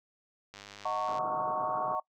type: click train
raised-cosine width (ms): 0.2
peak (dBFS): -29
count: 66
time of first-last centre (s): 0.54-1.184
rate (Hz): 101
type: chord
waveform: sine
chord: D# minor seventh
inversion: none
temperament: equal with one note detuned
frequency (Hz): 622.3 / 740 / 908.4 / 1108.7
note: D#5 / F#5 / A#5 / C#6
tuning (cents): 0 / 0 / -45 / 0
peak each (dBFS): -37 / -35 / -36 / -33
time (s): 0.85-2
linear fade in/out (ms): 5
type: band-pass noise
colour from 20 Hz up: white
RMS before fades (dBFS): -42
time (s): 1.08-1.95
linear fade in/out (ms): 0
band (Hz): 110 to 1400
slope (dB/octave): 96
effects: noise-tail reverb RT60 0.1 s tail -22 dB re dry